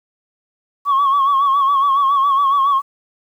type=tone with vibrato; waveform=sine; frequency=1108.7 Hz; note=C#6; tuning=in tune; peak=-10 dBFS; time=0.85-2.82 s; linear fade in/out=50 ms; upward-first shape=sine; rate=7.2 Hz; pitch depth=64 cents each way; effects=tanh soft clip ceiling -9 dBFS + 8-bit